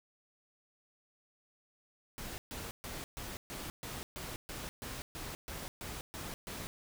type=noise bursts; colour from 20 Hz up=pink; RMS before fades=-43 dBFS; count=14; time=2.18-6.67 s; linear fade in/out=0 ms; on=200 ms; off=130 ms; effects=none